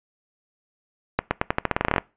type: accelerating click train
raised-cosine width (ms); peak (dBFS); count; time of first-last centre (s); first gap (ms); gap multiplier
0.5; -4; 15; 1.19-1.982; 120; 0.87
effects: noise-tail reverb RT60 0.3 s tail -23 dB re dry + resampled to 8000 Hz